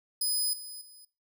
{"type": "tone with level steps", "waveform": "5% pulse", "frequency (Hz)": 5010, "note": "D#8", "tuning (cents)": 11, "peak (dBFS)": [-21, -35, -45], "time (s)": [0.21, 1.05], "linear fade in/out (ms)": 5, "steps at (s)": [0.53, 0.81], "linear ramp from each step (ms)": 5, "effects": ["noise-tail reverb RT60 0.3 s tail -19 dB re dry"]}